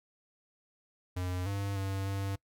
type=tone with pitch steps; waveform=square; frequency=90.7 / 99.5 / 97.2 / 98.2 Hz; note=F#2 / G2 / G2 / G2; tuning=-34 / +26 / -14 / +4 cents; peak=-33 dBFS; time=1.16-2.36 s; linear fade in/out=10 ms; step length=300 ms; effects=noise-tail reverb RT60 0.1 s tail -23 dB re dry